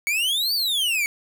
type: exponential two-way sweep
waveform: 45% pulse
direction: up then down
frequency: 2217 to 4699 to 2217 Hz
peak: -20 dBFS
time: 0.07-1.06 s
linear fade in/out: 0 ms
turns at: 0.54 s
effects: none